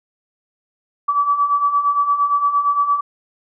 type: beating tone pair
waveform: sine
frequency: 1144 / 1152.7 Hz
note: D6 / D6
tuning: -46 / -33 cents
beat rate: 8.7 Hz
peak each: -21 / -15 dBFS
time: 1.08-3.01 s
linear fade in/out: 10 ms
effects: none